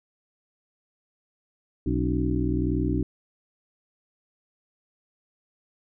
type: harmonic tone with a mistuned harmonic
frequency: 61.74 Hz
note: B1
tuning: in tune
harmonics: 1 / 2 / 3 / 4 / 5 / 6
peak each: -28 / -29 / -32 / -29 / -28 / -33 dBFS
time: 1.86-3.03 s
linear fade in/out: 5 ms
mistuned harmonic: 4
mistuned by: +150 cents
effects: none